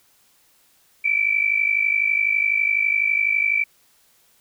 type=tone pair together; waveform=sine; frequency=2297 / 2349 Hz; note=D7 / D7; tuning=-39 / 0 cents; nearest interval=unison; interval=39 cents; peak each=-20 dBFS; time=1.04-3.64 s; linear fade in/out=10 ms; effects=white hiss -59 dBFS RMS until 4.4 s